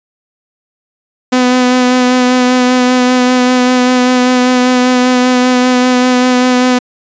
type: tone with vibrato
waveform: sawtooth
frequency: 251.1 Hz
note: B3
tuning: 29 cents sharp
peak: -3 dBFS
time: 1.32-6.79 s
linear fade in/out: 10 ms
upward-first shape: sine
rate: 5.1 Hz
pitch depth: 17 cents each way
effects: resampled to 16000 Hz